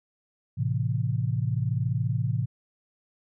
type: chord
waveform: sine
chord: A minor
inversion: none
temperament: equal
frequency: 110 / 130.81 / 164.81 Hz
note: A2 / C3 / E3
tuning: 0 / 0 / 0 cents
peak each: -27 / -27 / -32 dBFS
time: 0.57-2.46 s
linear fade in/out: 20 ms
effects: none